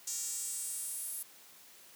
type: tone with high-pass filter sweep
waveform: sawtooth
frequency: 465.8 Hz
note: A#4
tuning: 1 cent flat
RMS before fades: -39 dBFS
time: 0.07-1.23 s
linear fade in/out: 5 ms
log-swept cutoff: 6800 to 11000 Hz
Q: 3.4
effects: white hiss -57 dBFS RMS until 1.95 s + high-pass 150 Hz 12 dB/octave